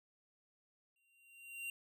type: tone with exponential growth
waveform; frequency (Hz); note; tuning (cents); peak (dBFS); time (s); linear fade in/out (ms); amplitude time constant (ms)
square; 2764; F7; -19; -40; 0.96-1.7; 2; 160
effects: none